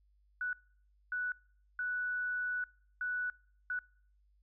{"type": "tone bursts at uneven times", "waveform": "sine", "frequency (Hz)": 1480, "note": "F#6", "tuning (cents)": 0, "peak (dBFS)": -33, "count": 5, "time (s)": [[0.41, 0.53], [1.12, 1.32], [1.79, 2.64], [3.01, 3.3], [3.7, 3.79]], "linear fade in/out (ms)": 2, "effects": ["noise-tail reverb RT60 0.6 s tail -26 dB re dry", "added 50 Hz sine -66 dBFS peak until 4.42 s"]}